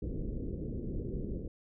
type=low-pass noise; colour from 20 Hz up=pink; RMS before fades=-37 dBFS; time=0.02-1.48 s; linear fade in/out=5 ms; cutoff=470 Hz; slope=48 dB/octave; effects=none